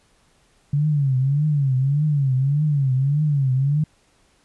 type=tone with vibrato; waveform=sine; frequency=140.4 Hz; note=C#3; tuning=22 cents sharp; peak=-16 dBFS; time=0.73-3.84 s; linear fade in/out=5 ms; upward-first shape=triangle; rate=1.7 Hz; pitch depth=170 cents each way; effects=pink hiss -60 dBFS RMS until 4.44 s + resampled to 24000 Hz

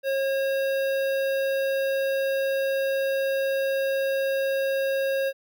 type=tone with notch filter; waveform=square; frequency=542 Hz; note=C#5; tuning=39 cents flat; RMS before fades=-25 dBFS; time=0.03-5.33 s; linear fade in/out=50 ms; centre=7500 Hz; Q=0.61; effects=none

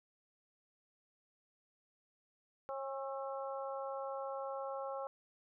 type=harmonic tone with a mistuned harmonic; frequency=271.7 Hz; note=C#4; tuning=35 cents flat; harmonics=2 / 3 / 4 / 5; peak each=-41 / -45 / -47 / -49 dBFS; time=2.69-5.07 s; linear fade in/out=0 ms; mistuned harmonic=5; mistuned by=-36 cents; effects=none

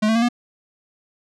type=tone with pitch steps; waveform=square; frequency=213.8 / 222.5 / 231.5 / 241 Hz; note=A3 / A3 / A#3 / B3; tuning=-49 / +20 / -12 / -42 cents; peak=-16 dBFS; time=0.02-0.288 s; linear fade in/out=10 ms; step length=67 ms; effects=low-pass 6000 Hz 12 dB/octave

